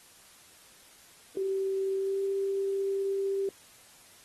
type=tone with pitch glide; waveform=sine; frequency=386.6 to 392 Hz; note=G4 to G4; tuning=-24 to 0 cents; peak=-27 dBFS; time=1.37-3.49 s; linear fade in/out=2 ms; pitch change=+24 cents; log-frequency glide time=1.95-2.22 s; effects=white hiss -56 dBFS RMS until 4.24 s + AAC 32 kbps